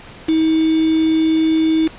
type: tone with quantisation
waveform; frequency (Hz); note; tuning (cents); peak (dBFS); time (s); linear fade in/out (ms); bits
sine; 318.9; D#4; +43; -12; 0.28-1.88; 10; 4
effects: pink hiss -38 dBFS RMS until 1.98 s + resampled to 8000 Hz